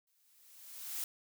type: noise with exponential growth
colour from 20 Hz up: blue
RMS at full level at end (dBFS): -37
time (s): 0.07-1.04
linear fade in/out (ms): 2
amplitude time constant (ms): 210
effects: none